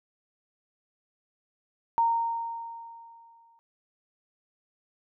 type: tone with exponential decay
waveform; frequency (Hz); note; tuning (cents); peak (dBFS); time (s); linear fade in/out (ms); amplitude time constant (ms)
sine; 924; A#5; -16; -19; 1.98-3.59; 0; 350
effects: none